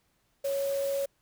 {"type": "tone in noise", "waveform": "sine", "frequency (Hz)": 554.4, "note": "C#5", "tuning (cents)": 0, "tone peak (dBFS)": -27, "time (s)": [0.44, 1.06], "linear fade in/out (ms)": 10, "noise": "white", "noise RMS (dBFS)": -43, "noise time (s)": [0.44, 1.06], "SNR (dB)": 13, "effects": ["pink hiss -72 dBFS RMS until 1.21 s"]}